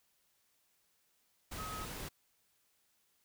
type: tone in noise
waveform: sine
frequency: 1272 Hz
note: D#6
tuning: 38 cents sharp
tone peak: -43 dBFS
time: 1.58-1.85 s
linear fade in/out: 10 ms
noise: pink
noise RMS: -44 dBFS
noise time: 1.51-2.09 s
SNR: -2 dB
effects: white hiss -75 dBFS RMS until 3.24 s